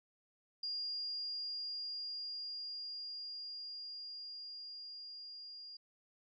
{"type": "tone with level ramp", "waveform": "sine", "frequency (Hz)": 4824, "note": "D8", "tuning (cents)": 46, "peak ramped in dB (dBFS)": [-37, -48], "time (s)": [0.63, 5.77], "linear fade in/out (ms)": 5, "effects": []}